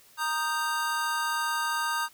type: chord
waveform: square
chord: Eb major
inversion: second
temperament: equal with one note detuned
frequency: 932.3 / 1233.1 / 1568 Hz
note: Bb5 / Eb6 / G6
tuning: 0 / -16 / 0 cents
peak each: -32 dBFS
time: 0.17-2.09 s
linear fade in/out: 50 ms
effects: white hiss -57 dBFS RMS until 2.13 s